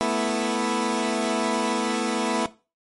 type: chord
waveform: 15% pulse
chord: A suspended second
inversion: none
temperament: equal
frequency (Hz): 220 / 246.9 / 329.6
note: A3 / B3 / E4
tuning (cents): 0 / 0 / 0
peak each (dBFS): -20 / -20 / -21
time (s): 0.01-2.46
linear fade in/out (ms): 0
effects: noise-tail reverb RT60 0.3 s tail -17 dB re dry + MP3 48 kbps